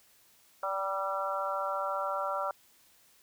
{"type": "harmonic tone with a mistuned harmonic", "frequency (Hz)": 193.9, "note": "G3", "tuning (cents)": -19, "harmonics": [3, 4, 5, 6, 7], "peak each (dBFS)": [-35, -38, -38, -38, -35], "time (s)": [0.63, 2.51], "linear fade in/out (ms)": 2, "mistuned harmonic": 6, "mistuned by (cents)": 20, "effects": ["white hiss -63 dBFS RMS until 3.22 s"]}